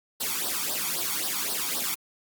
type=noise with flanger; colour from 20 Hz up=white; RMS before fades=-29 dBFS; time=0.2-1.95 s; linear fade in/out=10 ms; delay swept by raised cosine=0.21 to 0.91 ms; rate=3.8 Hz; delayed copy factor=+0.8; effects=high-pass 200 Hz 12 dB/octave + Opus 48 kbps